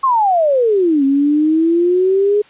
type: exponential two-way sweep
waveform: sine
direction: down then up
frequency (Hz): 1105 to 270 to 420.8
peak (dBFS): -10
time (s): 0.03-2.42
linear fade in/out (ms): 10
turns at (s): 1.04
effects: white hiss -46 dBFS RMS until 2.49 s + resampled to 8000 Hz